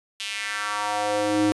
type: tone with high-pass filter sweep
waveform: square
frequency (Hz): 104.3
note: G#2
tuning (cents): +8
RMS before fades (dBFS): -25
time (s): 0.2-1.52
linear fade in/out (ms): 0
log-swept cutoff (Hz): 3100 to 260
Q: 2.5
effects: resampled to 24000 Hz